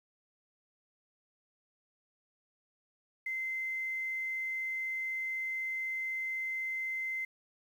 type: tone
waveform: sine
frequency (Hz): 2072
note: C7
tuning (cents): -17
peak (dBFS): -33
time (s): 3.26-7.25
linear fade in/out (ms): 5
effects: 10-bit